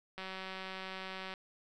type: click train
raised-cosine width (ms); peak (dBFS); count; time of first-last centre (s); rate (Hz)
0.3; -27; 220; 0.18-1.339; 189
effects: none